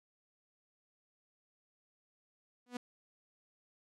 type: tone with exponential growth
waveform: sawtooth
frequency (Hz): 245.6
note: B3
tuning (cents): -9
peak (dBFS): -31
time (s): 2.66-2.77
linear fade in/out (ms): 5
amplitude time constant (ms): 22
effects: low-pass 9000 Hz 12 dB/octave